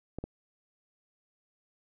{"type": "clicks", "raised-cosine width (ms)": 2, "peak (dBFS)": -23, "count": 2, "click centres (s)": [0.186, 0.24], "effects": []}